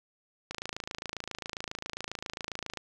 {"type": "click train", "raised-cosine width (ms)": 0.2, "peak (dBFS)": -18, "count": 63, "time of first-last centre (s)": [0.51, 2.773], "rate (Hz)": 27.4, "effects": []}